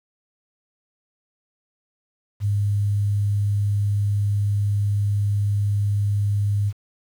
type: tone with quantisation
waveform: sine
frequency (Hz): 102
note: G#2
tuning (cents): -31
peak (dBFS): -18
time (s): 2.4-6.73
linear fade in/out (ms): 50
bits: 8
effects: none